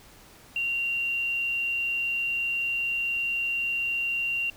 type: tone with quantisation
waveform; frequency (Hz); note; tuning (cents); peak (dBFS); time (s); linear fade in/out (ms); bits
sine; 2764; F7; -19; -25; 0.56-4.5; 2; 9
effects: pink hiss -52 dBFS RMS until 4.56 s